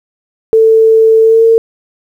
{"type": "tone with pitch glide", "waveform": "sine", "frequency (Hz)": [445.1, 453.7], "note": ["A4", "A#4"], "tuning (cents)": [20, -47], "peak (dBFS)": -3, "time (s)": [0.53, 1.58], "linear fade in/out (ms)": 0, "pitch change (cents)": 33, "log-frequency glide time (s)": [1.22, 1.44], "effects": ["7-bit"]}